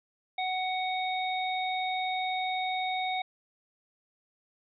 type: harmonic tone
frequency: 744 Hz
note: F#5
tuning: 9 cents sharp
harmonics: 1 / 3 / 5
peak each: -30 / -35 / -37 dBFS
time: 0.38-3.22 s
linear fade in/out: 5 ms
effects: none